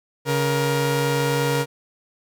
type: tone pair together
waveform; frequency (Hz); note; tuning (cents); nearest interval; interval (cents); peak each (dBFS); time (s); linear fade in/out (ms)
sawtooth; 140 / 471.4; C#3 / A#4; +18 / +19; octave + major sixth; 2101; -18; 0.25-1.66; 50
effects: none